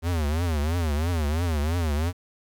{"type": "tone with vibrato", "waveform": "square", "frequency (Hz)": 79.8, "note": "D#2", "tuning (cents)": 44, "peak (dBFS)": -23, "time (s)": [0.02, 2.13], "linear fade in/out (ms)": 50, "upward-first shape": "triangle", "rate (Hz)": 3, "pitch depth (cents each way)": 210, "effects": ["9-bit"]}